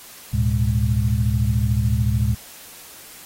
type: tone cluster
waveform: sine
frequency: 72.3 / 109.7 / 123.4 / 204.9 Hz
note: D2 / A2 / B2 / G#3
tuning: -27 / -5 / -1 / -23 cents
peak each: -22 / -19 / -24 / -27 dBFS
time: 0.33-2.35 s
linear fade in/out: 10 ms
effects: white hiss -42 dBFS RMS until 3.25 s + AAC 48 kbps